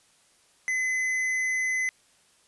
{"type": "tone with tanh clipping", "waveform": "sine", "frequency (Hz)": 2030, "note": "B6", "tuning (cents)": 47, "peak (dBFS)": -26, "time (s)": [0.68, 1.89], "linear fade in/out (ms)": 0, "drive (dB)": 10, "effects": ["white hiss -62 dBFS RMS until 2.47 s", "resampled to 24000 Hz"]}